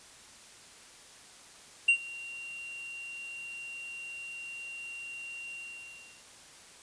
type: tone with ADSR envelope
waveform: triangle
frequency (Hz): 2762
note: F7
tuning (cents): -20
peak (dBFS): -16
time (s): 1.88-6.24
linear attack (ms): 8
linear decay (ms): 81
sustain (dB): -22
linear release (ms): 710
effects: white hiss -53 dBFS RMS until 6.82 s + resampled to 22050 Hz